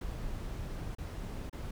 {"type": "noise with dropouts", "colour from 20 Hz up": "brown", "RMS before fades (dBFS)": -39, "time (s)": [0.01, 1.71], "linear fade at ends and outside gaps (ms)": 5, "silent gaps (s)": [[0.951, 0.983], [1.497, 1.528]], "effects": []}